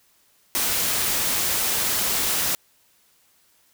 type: noise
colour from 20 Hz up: white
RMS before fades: -23 dBFS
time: 0.55-2.55 s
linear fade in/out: 0 ms
effects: white hiss -61 dBFS RMS until 3.73 s